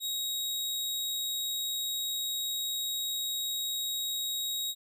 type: tone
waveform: sawtooth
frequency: 3793 Hz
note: A#7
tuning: 29 cents sharp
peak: -28 dBFS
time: 0-4.75 s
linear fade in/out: 50 ms
effects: none